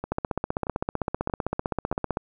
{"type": "two click trains", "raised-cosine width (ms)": 1, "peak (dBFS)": [-11, -17], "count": [33, 4], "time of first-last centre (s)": [[0.12, 2.171], [0.04, 1.927]], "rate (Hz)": [15.6, 1.59], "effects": []}